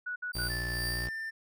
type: tone bursts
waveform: sine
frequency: 1470 Hz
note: F#6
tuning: 12 cents flat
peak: -33 dBFS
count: 3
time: 0.06-0.482 s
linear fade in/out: 10 ms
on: 100 ms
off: 61 ms
type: tone with tremolo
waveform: sawtooth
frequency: 4671 Hz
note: D8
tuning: 10 cents flat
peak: -31 dBFS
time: 0.33-1.08 s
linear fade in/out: 20 ms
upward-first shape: triangle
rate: 2.3 Hz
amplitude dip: 75%
type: tone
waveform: 25% pulse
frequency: 59.8 Hz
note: A#1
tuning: 45 cents sharp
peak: -31 dBFS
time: 0.35-1.09 s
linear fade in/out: 5 ms
type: tone with pitch glide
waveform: triangle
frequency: 1758 to 1789.8 Hz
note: A6 to A6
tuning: -2 to +29 cents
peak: -33 dBFS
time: 0.49-1.31 s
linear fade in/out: 20 ms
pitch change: +31 cents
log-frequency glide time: 0.71-0.93 s
effects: none